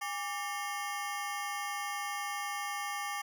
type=ring-modulated tone; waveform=25% pulse; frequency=992 Hz; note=B5; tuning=7 cents sharp; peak=-28 dBFS; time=0.01-3.22 s; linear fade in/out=10 ms; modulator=176 Hz; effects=none